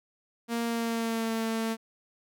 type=tone with pitch glide; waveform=sawtooth; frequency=233.1 to 224.8 Hz; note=A#3 to A3; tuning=0 to +37 cents; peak=-24 dBFS; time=0.48-1.77 s; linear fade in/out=50 ms; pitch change=-63 cents; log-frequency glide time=0.64-1.33 s; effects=none